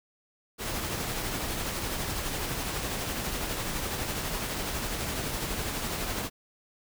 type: noise with tremolo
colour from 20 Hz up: pink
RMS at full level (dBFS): -31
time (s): 0.58-6.3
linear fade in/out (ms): 50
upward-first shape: triangle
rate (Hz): 12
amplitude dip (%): 35
effects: none